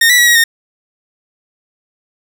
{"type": "tone with pitch steps", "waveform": "sawtooth", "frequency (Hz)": [1839, 1960, 1929, 1901, 1837], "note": ["A#6", "B6", "B6", "A#6", "A#6"], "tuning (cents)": [-24, -14, -41, 33, -26], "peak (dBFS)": -3, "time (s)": [0.01, 0.44], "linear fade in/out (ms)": 5, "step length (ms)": 86, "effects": []}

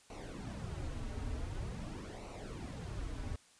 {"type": "noise with flanger", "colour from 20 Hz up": "brown", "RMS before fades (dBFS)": -42, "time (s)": [0.1, 3.36], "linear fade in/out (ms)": 2, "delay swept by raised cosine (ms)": [0.59, 5.89], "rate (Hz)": 0.46, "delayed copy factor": -0.75, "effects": ["white hiss -64 dBFS RMS until 3.59 s", "resampled to 22050 Hz"]}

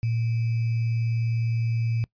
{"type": "tone with sample-and-hold", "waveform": "sine", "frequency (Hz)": 114.9, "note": "A#2", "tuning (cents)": -25, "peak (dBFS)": -22, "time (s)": [0.03, 2.04], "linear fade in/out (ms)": 0, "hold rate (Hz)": 2450, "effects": ["noise-tail reverb RT60 0.1 s tail -22 dB re dry", "resampled to 11025 Hz"]}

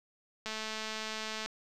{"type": "click train", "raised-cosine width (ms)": 0.2, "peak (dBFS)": -21, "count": 219, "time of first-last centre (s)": [0.46, 1.46], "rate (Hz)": 218, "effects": []}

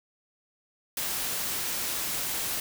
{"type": "noise", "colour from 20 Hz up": "white", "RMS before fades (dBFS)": -31, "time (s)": [0.97, 2.6], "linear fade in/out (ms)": 2, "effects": []}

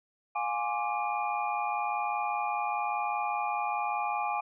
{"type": "tone cluster", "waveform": "sine", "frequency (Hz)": [709, 830, 1062, 1167, 2424], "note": ["F5", "G#5", "C6", "D6", "D#7"], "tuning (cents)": [26, -1, 25, -11, -46], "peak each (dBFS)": [-36, -31, -39, -35, -39], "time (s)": [0.35, 4.41], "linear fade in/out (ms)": 10, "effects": []}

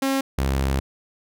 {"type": "tone pair in turn", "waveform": "sawtooth", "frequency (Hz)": [270, 67.35], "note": ["C#4", "C#2"], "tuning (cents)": [-45, -49], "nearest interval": "2 octaves", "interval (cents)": 2404, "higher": "first", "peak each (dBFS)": -16, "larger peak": "neither", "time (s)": [[0.02, 0.21], [0.38, 0.8]], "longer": "second", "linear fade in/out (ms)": 5, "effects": []}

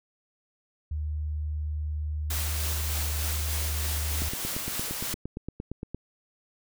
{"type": "tone", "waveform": "sine", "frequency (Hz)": 75.8, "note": "D#2", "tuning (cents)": -45, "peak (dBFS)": -28, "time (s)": [0.91, 4.29], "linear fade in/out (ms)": 5}
{"type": "noise with tremolo", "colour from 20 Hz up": "white", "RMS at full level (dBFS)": -32, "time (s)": [2.3, 5.14], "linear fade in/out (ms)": 5, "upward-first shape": "sine", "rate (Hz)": 3.3, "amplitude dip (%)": 25}
{"type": "click train", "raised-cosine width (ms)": 3, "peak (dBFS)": -21, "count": 16, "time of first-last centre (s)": [4.22, 5.946], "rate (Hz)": 8.69}
{"effects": []}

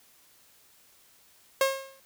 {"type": "tone with exponential decay", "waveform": "sawtooth", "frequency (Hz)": 539, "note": "C#5", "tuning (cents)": -49, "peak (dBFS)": -15, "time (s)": [1.61, 2], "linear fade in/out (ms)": 2, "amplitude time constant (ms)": 84, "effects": ["white hiss -60 dBFS RMS until 2.05 s"]}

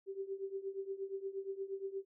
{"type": "tone with tremolo", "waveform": "sine", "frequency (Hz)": 389.6, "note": "G4", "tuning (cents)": -11, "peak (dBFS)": -35, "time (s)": [0.06, 2.05], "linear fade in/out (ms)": 50, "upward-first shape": "triangle", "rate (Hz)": 8.5, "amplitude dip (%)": 90, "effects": []}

